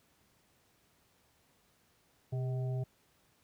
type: harmonic tone with a mistuned harmonic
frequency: 127.6 Hz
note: C3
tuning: 43 cents flat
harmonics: 1 / 3 / 5 / 6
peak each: -32 / -45 / -47 / -55 dBFS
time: 2.32-2.84 s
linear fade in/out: 10 ms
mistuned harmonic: 3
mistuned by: +69 cents
effects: pink hiss -70 dBFS RMS until 3.43 s + high-pass 60 Hz 12 dB/octave